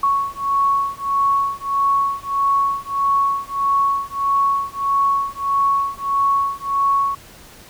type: beating tone pair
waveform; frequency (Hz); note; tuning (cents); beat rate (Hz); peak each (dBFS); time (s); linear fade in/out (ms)
sine; 1108.7 / 1110.3; C#6 / C#6; 0 / +2; 1.6; -19; 0.03-7.15; 5
effects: pink hiss -43 dBFS RMS until 7.69 s